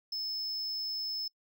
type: tone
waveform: triangle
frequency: 5230 Hz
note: E8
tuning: 15 cents flat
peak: -32 dBFS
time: 0.12-1.28 s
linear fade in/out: 5 ms
effects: noise-tail reverb RT60 0.1 s tail -22 dB re dry